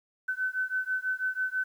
sine beating tone pair, 1514 / 1520.1 Hz, F#6 / F#6, +39 / +46 cents, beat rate 6.1 Hz, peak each -31 / -31 dBFS, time 0.28-1.64 s, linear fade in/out 10 ms, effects 10-bit

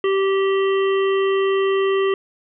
harmonic tone, 388.9 Hz, G4, 14 cents flat, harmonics 1 / 3 / 5 / 7 / 8, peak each -16 / -26 / -30 / -33 / -34 dBFS, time 0.04-2.14 s, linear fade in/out 2 ms, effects none

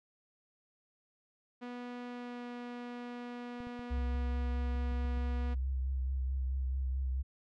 sawtooth tone with pitch glide, 244.5 to 242.7 Hz, B3 to B3, -17 to -30 cents, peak -37 dBFS, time 1.61-5.55 s, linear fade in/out 20 ms, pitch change -13 cents, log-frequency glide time 2.06-2.46 s
clicks, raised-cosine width 5 ms, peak -38 dBFS, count 9, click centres 3.604 / 3.67 / 3.793 / 3.981 / 4.15 / 4.756 / 4.919 / 5.05 / 5.174 s
sine tone with vibrato, 65.41 Hz, C2, in tune, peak -31 dBFS, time 3.9-7.23 s, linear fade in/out 20 ms, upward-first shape triangle, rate 4.6 Hz, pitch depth 41 cents each way
effects low-pass 3000 Hz 12 dB/octave

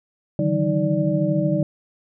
sine tone cluster, 146.9 / 160 / 189 / 312.7 / 585 Hz, D3 / D#3 / F#3 / D#4 / D5, +1 / +49 / +37 / +9 / -7 cents, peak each -24 dBFS, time 0.39-1.63 s, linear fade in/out 2 ms, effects none

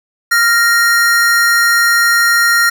square tone pair together, 1393 / 1865.3 Hz, F6 / A#6, -5 / +1 cents, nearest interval perfect fourth, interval 506 cents, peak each -12 dBFS, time 0.31-2.7 s, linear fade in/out 10 ms, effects none

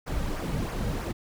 brown noise with flanger, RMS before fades -30 dBFS, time 0.06-1.13 s, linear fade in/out 20 ms, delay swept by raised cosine 0.25 to 2.95 ms, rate 3.1 Hz, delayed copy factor -0.6, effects none

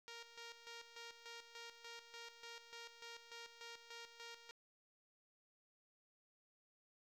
5% pulse tone with tremolo, 466.2 Hz, A#4, in tune, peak -39 dBFS, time 0.08-4.51 s, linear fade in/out 0 ms, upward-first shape square, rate 3.4 Hz, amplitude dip 65%, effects low-pass 7000 Hz 12 dB/octave + 12-bit

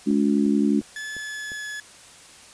harmonic tone, 71.2 Hz, C#2, 47 cents sharp, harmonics 3 / 4 / 5, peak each -20 / -21 / -27 dBFS, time 0.06-0.81 s, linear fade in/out 20 ms
click train, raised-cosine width 2 ms, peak -29 dBFS, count 5, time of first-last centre 0.11-1.518 s, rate 2.84 Hz
40% pulse tone with pitch glide, 1724 to 1705.2 Hz, A6 to G#6, -36 to +45 cents, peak -30 dBFS, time 0.96-1.8 s, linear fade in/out 2 ms, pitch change -19 cents, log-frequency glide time 1.14-1.65 s
effects white hiss -47 dBFS RMS until 2.53 s + resampled to 22050 Hz

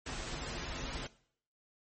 pink noise with comb filter, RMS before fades -40 dBFS, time 0.06-1.07 s, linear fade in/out 5 ms, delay 10 ms, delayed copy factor -0.6, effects noise-tail reverb RT60 0.6 s tail -19 dB re dry + MP3 32 kbps

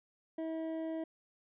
triangle tone pair together, 322.3 / 644.6 Hz, E4 / E5, -39 / -39 cents, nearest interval octave, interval 1200 cents, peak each -35 / -39 dBFS, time 0.38-1.04 s, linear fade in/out 5 ms, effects resampled to 8000 Hz

